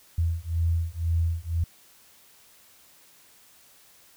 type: beating tone pair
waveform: sine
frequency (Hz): 82.41 / 84.41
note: E2 / E2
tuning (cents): 0 / +42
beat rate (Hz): 2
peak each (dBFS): -26 / -26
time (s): 0.18-1.64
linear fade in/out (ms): 5
effects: white hiss -56 dBFS RMS until 4.16 s